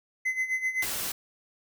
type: tone with tremolo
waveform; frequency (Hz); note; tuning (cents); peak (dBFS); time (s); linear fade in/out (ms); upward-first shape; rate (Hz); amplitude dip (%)
triangle; 2043; C7; -42; -22; 0.25-0.86; 10; sine; 7.8; 75
type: noise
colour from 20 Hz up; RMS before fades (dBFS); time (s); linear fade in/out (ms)
white; -32; 0.82-1.12; 5
effects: none